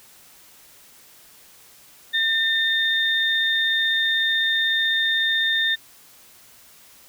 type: tone pair together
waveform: sine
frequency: 1804 / 3638 Hz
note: A6 / A#7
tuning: +43 / -43 cents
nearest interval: octave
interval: 1214 cents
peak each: -21 dBFS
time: 2.13-5.76 s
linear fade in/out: 20 ms
effects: white hiss -50 dBFS RMS until 7.08 s